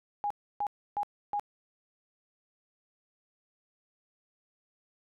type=tone bursts; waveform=sine; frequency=822 Hz; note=G#5; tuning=18 cents flat; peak=-28 dBFS; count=4; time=0.24-1.396 s; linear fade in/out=0 ms; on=64 ms; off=300 ms; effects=none